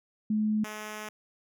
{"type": "tone pair in turn", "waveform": ["sine", "5% pulse"], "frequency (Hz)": [214.1, 213.2], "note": ["A3", "G#3"], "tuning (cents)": [-47, 46], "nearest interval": "unison", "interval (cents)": 7, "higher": "first", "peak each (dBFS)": [-24, -26], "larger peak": "first", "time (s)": [[0.3, 0.64], [0.64, 1.09]], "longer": "second", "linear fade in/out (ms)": 5, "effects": []}